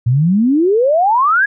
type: exponential sweep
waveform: sine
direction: up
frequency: 113.8 to 1705 Hz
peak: -9 dBFS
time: 0.06-1.46 s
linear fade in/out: 10 ms
effects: none